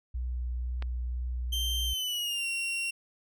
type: tone with vibrato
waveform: sine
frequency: 61.3 Hz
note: B1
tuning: 12 cents flat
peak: -30 dBFS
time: 0.14-1.94 s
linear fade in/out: 10 ms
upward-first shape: triangle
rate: 2 Hz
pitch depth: 14 cents each way
type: click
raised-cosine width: 0.3 ms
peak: -23 dBFS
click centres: 0.824 s
type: tone with pitch glide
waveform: 40% pulse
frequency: 3136 to 2746 Hz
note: G7 to F7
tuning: 0 to -30 cents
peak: -29 dBFS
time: 1.52-2.91 s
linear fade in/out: 10 ms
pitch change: -230 cents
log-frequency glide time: 1.85-2.46 s
effects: none